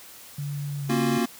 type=tone with pitch glide; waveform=sine; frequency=144 to 140.31 Hz; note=D3 to C#3; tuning=-34 to +21 cents; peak=-28 dBFS; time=0.38-1.18 s; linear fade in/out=5 ms; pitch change=-45 cents; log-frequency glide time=0.76-0.85 s
type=chord; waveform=square; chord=Gb major seventh; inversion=first; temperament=equal with one note detuned; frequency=233.1 / 272.4 / 349.2 / 370 Hz; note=Bb3 / Db4 / F4 / Gb4; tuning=0 / -30 / 0 / 0 cents; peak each=-25 / -30 / -30 / -31 dBFS; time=0.89-1.26 s; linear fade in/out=10 ms
effects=white hiss -46 dBFS RMS until 1.39 s + high-pass 60 Hz 12 dB/octave